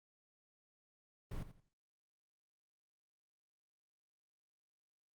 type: noise with echo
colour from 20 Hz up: brown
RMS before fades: -42 dBFS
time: 1.31-1.43 s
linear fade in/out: 5 ms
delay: 86 ms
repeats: 3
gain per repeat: -12 dB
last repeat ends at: 1.688 s
effects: Opus 32 kbps